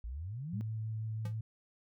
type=exponential sweep; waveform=sine; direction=up; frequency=52.8 to 220 Hz; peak=-38 dBFS; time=0.04-0.61 s; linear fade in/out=0 ms
type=tone with vibrato; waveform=sine; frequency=110 Hz; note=A2; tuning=in tune; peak=-35 dBFS; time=0.53-1.41 s; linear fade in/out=5 ms; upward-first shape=sine; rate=6.2 Hz; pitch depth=10 cents each way
type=tone with exponential decay; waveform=square; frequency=172.1 Hz; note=F3; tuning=25 cents flat; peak=-39 dBFS; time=1.25-1.36 s; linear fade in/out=5 ms; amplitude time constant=23 ms
effects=none